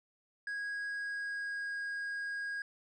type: tone with pitch glide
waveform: triangle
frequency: 1649 to 1636.7 Hz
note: G#6 to G#6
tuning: -13 to -26 cents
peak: -34 dBFS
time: 0.47-2.62 s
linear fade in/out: 2 ms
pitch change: -13 cents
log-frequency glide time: 0.86-1.76 s
effects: resampled to 22050 Hz